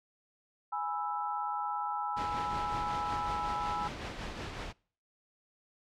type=chord; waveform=sine; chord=E major; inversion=first; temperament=equal; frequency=830.6 / 987.8 / 1318.5 Hz; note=G#5 / B5 / E6; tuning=0 / 0 / 0 cents; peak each=-35 / -38 / -37 dBFS; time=0.72-3.88 s; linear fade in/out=10 ms
type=noise with tremolo; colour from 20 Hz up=pink; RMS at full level=-38 dBFS; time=2.16-4.73 s; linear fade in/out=20 ms; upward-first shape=triangle; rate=5.4 Hz; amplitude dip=45%
effects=noise-tail reverb RT60 0.5 s tail -26 dB re dry + low-pass 4000 Hz 12 dB/octave